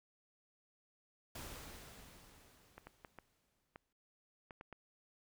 pink noise with exponential decay, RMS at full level -47 dBFS, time 1.35-3.93 s, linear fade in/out 5 ms, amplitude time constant 560 ms
clicks, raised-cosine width 0.5 ms, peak -35 dBFS, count 8, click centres 2.78 / 2.87 / 3.048 / 3.187 / 3.759 / 4.508 / 4.611 / 4.727 s
effects none

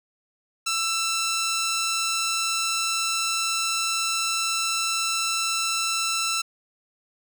10% pulse tone, 1334 Hz, E6, 20 cents sharp, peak -15 dBFS, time 0.66-6.42 s, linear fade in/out 10 ms, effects none

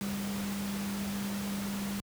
sine tone in noise, 200 Hz, G3, 35 cents sharp, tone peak -33 dBFS, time 0.01-2 s, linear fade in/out 0 ms, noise pink, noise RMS -40 dBFS, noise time 0.01-2 s, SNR +4 dB, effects high-pass 80 Hz 12 dB/octave

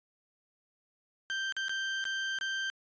30% pulse tone with dropouts, 1567 Hz, G6, 1 cent flat, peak -29 dBFS, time 1.3-2.7 s, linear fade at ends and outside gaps 0 ms, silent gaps 1.523-1.566 / 1.683-1.694 / 2.041-2.053 / 2.387-2.411 s, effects resampled to 16000 Hz

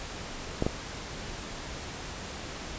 clicks, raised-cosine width 2 ms, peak -12 dBFS, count 2, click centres 0.624 / 0.665 s, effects pink hiss -39 dBFS RMS until 2.78 s + resampled to 16000 Hz

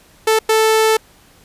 sawtooth tone bursts at uneven times, 440 Hz, A4, in tune, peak -7 dBFS, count 2, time 0.27-0.39 / 0.49-0.97 s, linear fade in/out 5 ms, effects pink hiss -49 dBFS RMS until 1.44 s + resampled to 32000 Hz

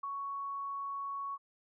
sine tone with ADSR envelope, 1113 Hz, C#6, 7 cents sharp, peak -33 dBFS, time 0.03-1.38 s, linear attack 9 ms, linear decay 4 ms, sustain -3 dB, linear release 40 ms, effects none

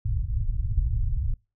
pink low-pass noise, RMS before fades -25 dBFS, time 0.05-1.34 s, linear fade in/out 5 ms, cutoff 120 Hz, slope 48 dB/octave, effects noise-tail reverb RT60 0.3 s tail -26 dB re dry

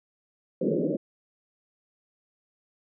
white band-pass noise, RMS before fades -26 dBFS, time 0.61-0.97 s, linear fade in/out 10 ms, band 150 to 560 Hz, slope 96 dB/octave, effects none

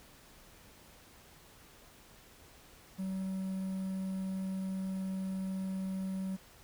triangle tone with quantisation, 189.9 Hz, F#3, 45 cents sharp, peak -32 dBFS, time 2.98-6.37 s, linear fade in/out 20 ms, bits 10, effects pink hiss -58 dBFS RMS until 6.63 s

